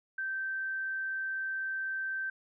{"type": "tone", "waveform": "sine", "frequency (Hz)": 1556, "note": "G6", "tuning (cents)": -13, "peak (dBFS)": -32, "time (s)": [0.18, 2.3], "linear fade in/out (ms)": 5, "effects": []}